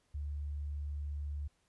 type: tone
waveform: sine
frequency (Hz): 72.8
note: D2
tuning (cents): -15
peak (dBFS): -36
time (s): 0.14-1.48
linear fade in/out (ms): 10
effects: pink hiss -75 dBFS RMS until 1.68 s + resampled to 24000 Hz